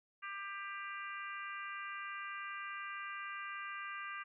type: harmonic tone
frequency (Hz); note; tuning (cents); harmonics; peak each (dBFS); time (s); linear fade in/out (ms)
396.6; G4; +20; 3 / 4 / 5 / 6 / 7; -45 / -47 / -49 / -51 / -52; 0.22-4.24; 20
effects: none